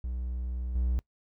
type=tone with level steps; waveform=triangle; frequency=61.74 Hz; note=B1; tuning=in tune; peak=-29 / -23 dBFS; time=0.04-0.99 s; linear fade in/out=0 ms; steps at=0.75 s; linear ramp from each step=5 ms; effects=noise-tail reverb RT60 0.1 s tail -23 dB re dry